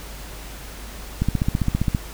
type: click train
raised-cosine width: 5 ms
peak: -7 dBFS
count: 12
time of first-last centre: 1.22-1.948 s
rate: 15.1 Hz
effects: added 50 Hz sine -36 dBFS peak until 2.13 s + pink hiss -39 dBFS RMS until 2.13 s